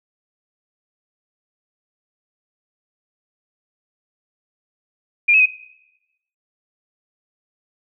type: tone with pitch steps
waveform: sine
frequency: 2404 / 2574 / 2507 Hz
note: D7 / E7 / D#7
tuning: +40 / -42 / +12 cents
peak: -10 dBFS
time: 5.28-5.46 s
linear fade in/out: 10 ms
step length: 60 ms
effects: noise-tail reverb RT60 0.9 s tail -19 dB re dry